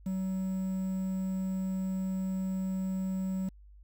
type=tone with quantisation; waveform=triangle; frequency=189 Hz; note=F#3; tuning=37 cents sharp; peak=-28 dBFS; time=0.06-3.49 s; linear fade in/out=5 ms; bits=9; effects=added 50 Hz sine -51 dBFS peak until 3.83 s